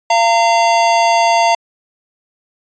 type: tone pair together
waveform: square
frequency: 686.2 / 916 Hz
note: F5 / A#5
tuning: -31 / -31 cents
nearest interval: perfect fourth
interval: 500 cents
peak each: -13 dBFS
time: 0.1-1.55 s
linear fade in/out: 5 ms
effects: resampled to 16000 Hz